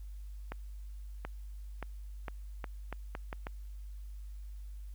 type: accelerating click train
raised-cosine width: 0.5 ms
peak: -24 dBFS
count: 9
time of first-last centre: 0.52-3.469 s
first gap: 730 ms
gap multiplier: 0.79
effects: added 50 Hz sine -42 dBFS peak until 4.94 s + white hiss -69 dBFS RMS until 4.94 s